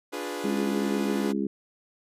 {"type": "chord", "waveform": "sawtooth", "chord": "D diminished seventh", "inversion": "none", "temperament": "equal with one note detuned", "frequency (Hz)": [293.7, 353.1, 415.3, 493.9], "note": ["D4", "F4", "Ab4", "Cb5"], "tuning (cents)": [0, 19, 0, 0], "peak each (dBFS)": -33, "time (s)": [0.12, 1.33], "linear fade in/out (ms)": 20}
{"type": "harmonic tone", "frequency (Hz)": 68.2, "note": "C#2", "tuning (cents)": -28, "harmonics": [3, 4, 5, 6], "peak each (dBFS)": [-28, -30, -32, -34], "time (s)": [0.44, 1.47], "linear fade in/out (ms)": 5}
{"effects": ["resampled to 32000 Hz"]}